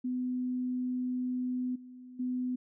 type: tone with level steps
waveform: sine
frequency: 251.4 Hz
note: B3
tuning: 31 cents sharp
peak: -30 / -46 / -30 dBFS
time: 0.04-2.56 s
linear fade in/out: 10 ms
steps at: 1.75 / 2.19 s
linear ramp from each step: 10 ms
effects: none